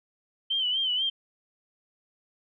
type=tone with vibrato; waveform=sine; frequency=3068 Hz; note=G7; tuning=38 cents flat; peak=-24 dBFS; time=0.5-1.1 s; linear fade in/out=10 ms; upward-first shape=sine; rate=4.1 Hz; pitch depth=75 cents each way; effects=none